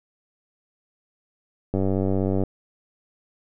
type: click train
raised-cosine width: 2 ms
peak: -11 dBFS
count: 68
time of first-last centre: 1.74-2.436 s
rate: 96.2 Hz
effects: none